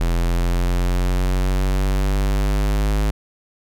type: exponential sweep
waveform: square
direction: up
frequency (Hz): 42.28 to 51.91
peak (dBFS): -17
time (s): 0-3.11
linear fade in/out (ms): 10
effects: none